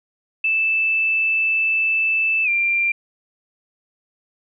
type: tone with pitch glide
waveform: sine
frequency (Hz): 2637 to 2377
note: E7 to D7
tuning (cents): 0 to +20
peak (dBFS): -16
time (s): 0.44-2.92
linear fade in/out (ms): 5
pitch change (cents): -180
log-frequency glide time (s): 2.44-2.49
effects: none